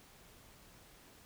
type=silence; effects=pink hiss -60 dBFS RMS until 1.25 s